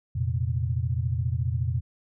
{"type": "chord", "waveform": "sine", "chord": "F suspended fourth", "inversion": "none", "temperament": "equal with one note detuned", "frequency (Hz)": [85.96, 116.54, 130.81], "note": ["F2", "Bb2", "C3"], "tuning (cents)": [-27, 0, 0], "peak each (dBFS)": [-28, -27, -30], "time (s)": [0.15, 1.81], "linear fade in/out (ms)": 10, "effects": []}